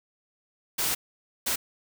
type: noise bursts at uneven times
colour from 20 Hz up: white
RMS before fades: -27 dBFS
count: 2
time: 0.78-0.95 / 1.46-1.56 s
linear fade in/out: 10 ms
effects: none